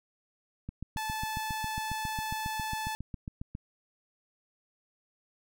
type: click train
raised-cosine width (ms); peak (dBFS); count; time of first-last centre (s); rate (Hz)
5; -25; 22; 0.69-3.551; 7.34
type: tone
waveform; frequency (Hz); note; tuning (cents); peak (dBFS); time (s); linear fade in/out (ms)
sawtooth; 871; A5; -18; -29; 0.97-2.95; 0
effects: none